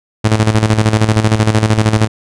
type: tone with tremolo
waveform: sawtooth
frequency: 108.9 Hz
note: A2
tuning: 17 cents flat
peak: -3 dBFS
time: 0.24-2.08 s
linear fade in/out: 10 ms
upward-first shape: square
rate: 13 Hz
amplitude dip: 65%
effects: resampled to 22050 Hz